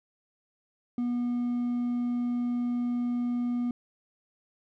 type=tone with hard clipping; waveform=triangle; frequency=242.6 Hz; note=B3; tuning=31 cents flat; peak=-27 dBFS; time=0.98-3.71 s; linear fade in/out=2 ms; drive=5 dB; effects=none